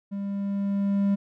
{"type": "tone with level ramp", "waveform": "triangle", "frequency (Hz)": 199.3, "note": "G3", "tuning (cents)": 29, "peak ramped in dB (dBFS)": [-27, -17], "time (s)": [0.11, 1.16], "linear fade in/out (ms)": 20, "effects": []}